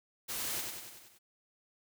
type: noise with echo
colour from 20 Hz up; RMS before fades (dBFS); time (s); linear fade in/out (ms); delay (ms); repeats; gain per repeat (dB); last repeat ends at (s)
white; -38; 0.28-0.62; 20; 95; 6; -4; 1.19
effects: none